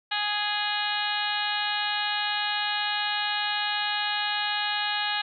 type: harmonic tone with a mistuned harmonic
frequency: 415.9 Hz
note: G#4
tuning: 2 cents sharp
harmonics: 2 / 3 / 4 / 5 / 6 / 7 / 8 / 9 / 10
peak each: -31 / -38 / -31 / -39 / -36 / -33 / -36 / -34 / -36 dBFS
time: 0.11-5.22 s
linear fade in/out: 10 ms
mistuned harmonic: 6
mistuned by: -16 cents
effects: none